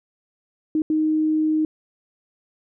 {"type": "tone bursts at uneven times", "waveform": "sine", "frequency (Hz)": 311.1, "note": "D#4", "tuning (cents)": 0, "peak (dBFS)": -17, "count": 2, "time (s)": [[0.75, 0.82], [0.9, 1.65]], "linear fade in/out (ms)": 2, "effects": []}